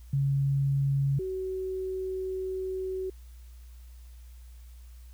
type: tone pair in turn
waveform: sine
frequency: 138.59 / 376.2 Hz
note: C#3 / F#4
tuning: 0 / +29 cents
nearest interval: octave + perfect fourth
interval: 1729 cents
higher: second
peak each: -23 / -30 dBFS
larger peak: first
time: 0.13-1.19 / 1.19-3.1 s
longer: second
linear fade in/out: 5 ms
effects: added 60 Hz sine -45 dBFS peak until 5.13 s + white hiss -63 dBFS RMS until 5.13 s